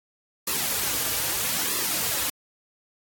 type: noise with flanger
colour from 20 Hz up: white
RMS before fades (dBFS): -26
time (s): 0.47-2.3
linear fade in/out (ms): 5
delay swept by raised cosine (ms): 1.3 to 5.5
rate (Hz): 0.78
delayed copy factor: -0.65
effects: AAC 64 kbps